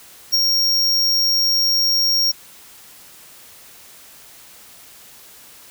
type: tone with ADSR envelope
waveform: square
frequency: 5570 Hz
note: F8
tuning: 5 cents flat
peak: -12 dBFS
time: 0.32-2.32 s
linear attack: 21 ms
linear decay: 23 ms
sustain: -3 dB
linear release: 13 ms
effects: white hiss -44 dBFS RMS until 5.7 s